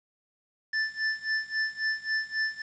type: tone with tremolo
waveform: square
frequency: 1760 Hz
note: A6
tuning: in tune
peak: -25 dBFS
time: 0.73-2.62 s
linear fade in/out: 5 ms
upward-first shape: sine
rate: 3.7 Hz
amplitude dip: 90%
effects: resampled to 16000 Hz + 9-bit